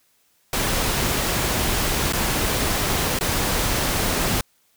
pink noise with dropouts, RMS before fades -22 dBFS, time 0.53-4.41 s, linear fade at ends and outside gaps 2 ms, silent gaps 2.125-2.133 / 3.189-3.209 s, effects white hiss -63 dBFS RMS until 4.76 s

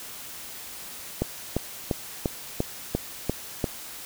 click train, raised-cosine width 2 ms, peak -10 dBFS, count 8, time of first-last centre 1.22-3.642 s, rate 2.89 Hz, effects white hiss -40 dBFS RMS until 4.05 s

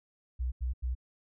sine tone bursts, 62.4 Hz, B1, 19 cents sharp, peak -28 dBFS, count 3, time 0.39-0.952 s, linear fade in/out 20 ms, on 130 ms, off 86 ms, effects tanh soft clip ceiling -25 dBFS

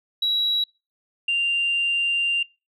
sine tone pair in turn, 3887 / 2785 Hz, B7 / F7, -28 / -5 cents, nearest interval tritone, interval 577 cents, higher first, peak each -18 dBFS, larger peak neither, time 0.22-0.64 / 1.28-2.43 s, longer second, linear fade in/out 5 ms, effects noise-tail reverb RT60 0.3 s tail -26 dB re dry + tanh soft clip ceiling -15 dBFS

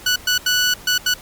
15% pulse tone bursts at uneven times, 1480 Hz, F#6, in tune, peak -8 dBFS, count 5, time 0.06-0.16 / 0.27-0.38 / 0.46-0.74 / 0.87-0.98 / 1.06-1.14 s, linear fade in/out 5 ms, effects pink hiss -40 dBFS RMS until 1.21 s + MP3 96 kbps

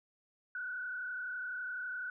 sine tone with frequency modulation, 1480 Hz, F#6, in tune, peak -37 dBFS, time 0.55-2.1 s, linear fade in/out 2 ms, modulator 31.9 Hz, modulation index 1.3, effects none

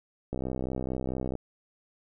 click train, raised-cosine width 2 ms, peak -19 dBFS, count 67, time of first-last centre 0.33-1.353 s, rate 64.5 Hz, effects none

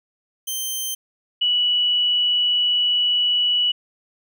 10% pulse / sine tone pair in turn, 3120 / 2945 Hz, G7 / F#7, -9 / -9 cents, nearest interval minor second, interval 100 cents, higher first, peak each -16 dBFS, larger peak neither, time 0.47-0.95 / 1.41-3.72 s, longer second, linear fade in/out 10 ms, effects none

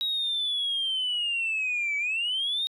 sine linear two-way sweep, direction down then up, 3833 to 2273 to 3750 Hz, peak -24 dBFS, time 0.01-2.67 s, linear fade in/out 0 ms, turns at 1.97 s, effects tanh soft clip ceiling -22 dBFS

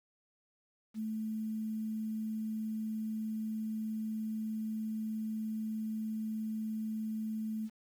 sine tone with quantisation, 218.4 Hz, A3, 13 cents flat, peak -34 dBFS, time 0.94-7.7 s, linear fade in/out 50 ms, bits 10, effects none

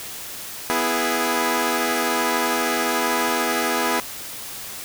10% pulse chord, E major, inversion second, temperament equal, 246.9 / 329.6 / 415.3 Hz, B3 / E4 / G#4, 0 / 0 / 0 cents, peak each -16 dBFS, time 0.7-4 s, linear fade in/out 0 ms, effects white hiss -34 dBFS RMS until 4.84 s

